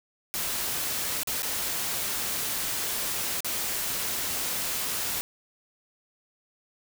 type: noise with dropouts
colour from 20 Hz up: white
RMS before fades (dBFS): -30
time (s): 0.34-5.21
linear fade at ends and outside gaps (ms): 0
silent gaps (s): 1.233-1.273 / 1.421-1.431 / 3.405-3.446
effects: none